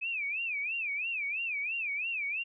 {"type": "tone with vibrato", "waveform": "sine", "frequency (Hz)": 2489, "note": "D#7", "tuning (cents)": 0, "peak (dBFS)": -31, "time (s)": [0.01, 2.44], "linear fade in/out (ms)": 20, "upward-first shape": "sine", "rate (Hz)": 3, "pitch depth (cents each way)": 190, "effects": []}